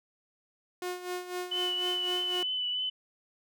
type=tone with tremolo; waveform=sawtooth; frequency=360 Hz; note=F#4; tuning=47 cents flat; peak=-28 dBFS; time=0.82-2.43 s; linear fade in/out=2 ms; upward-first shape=sine; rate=4 Hz; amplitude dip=70%
type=tone with vibrato; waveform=sine; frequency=2994 Hz; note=F#7; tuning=20 cents sharp; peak=-29 dBFS; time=1.51-2.9 s; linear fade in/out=10 ms; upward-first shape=triangle; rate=3.2 Hz; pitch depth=25 cents each way
effects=none